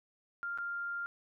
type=tone with dropouts; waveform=sine; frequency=1396.9 Hz; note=F6; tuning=in tune; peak=-35 dBFS; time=0.43-1.06 s; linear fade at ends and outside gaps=0 ms; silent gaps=0.576-0.585 s; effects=none